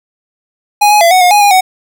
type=tone with pitch steps; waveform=square; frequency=828 / 838 / 677 / 741 / 717 / 829 / 815 / 747 Hz; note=G#5 / G#5 / E5 / F#5 / F5 / G#5 / G#5 / F#5; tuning=-5 / +15 / +46 / +2 / +45 / -3 / -33 / +16 cents; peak=-5 dBFS; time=0.81-1.61 s; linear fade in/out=10 ms; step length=100 ms; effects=none